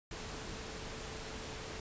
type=tone in noise; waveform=sine; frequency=440 Hz; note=A4; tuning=in tune; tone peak=-52 dBFS; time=0.11-1.8 s; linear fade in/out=2 ms; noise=pink; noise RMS=-44 dBFS; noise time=0.11-1.8 s; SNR=-11 dB; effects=resampled to 16000 Hz